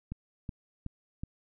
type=click train; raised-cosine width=5 ms; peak=-24 dBFS; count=4; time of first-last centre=0.12-1.235 s; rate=2.69 Hz; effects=none